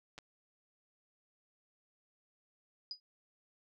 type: clicks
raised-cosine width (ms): 0.2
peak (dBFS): -31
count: 2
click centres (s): 0.18 / 0.187
type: tone with exponential decay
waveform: sine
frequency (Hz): 4936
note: D#8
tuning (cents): -15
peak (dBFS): -35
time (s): 2.91-3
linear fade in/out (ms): 1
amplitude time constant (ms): 19
effects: none